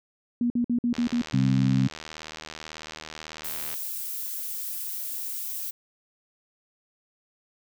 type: tone bursts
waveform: sine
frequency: 240 Hz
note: B3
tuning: 49 cents flat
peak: -21 dBFS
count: 6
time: 0.41-1.216 s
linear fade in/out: 2 ms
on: 91 ms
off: 52 ms
type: click train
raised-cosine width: 0.2 ms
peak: -20 dBFS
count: 220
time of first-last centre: 0.94-3.741 s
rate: 78.2 Hz
type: harmonic tone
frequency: 65.41 Hz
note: C2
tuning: in tune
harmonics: 2 / 3 / 4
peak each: -22 / -24 / -25 dBFS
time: 1.33-1.88 s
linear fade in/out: 10 ms
type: noise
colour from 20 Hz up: violet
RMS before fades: -33 dBFS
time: 3.44-5.71 s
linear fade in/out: 10 ms
effects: none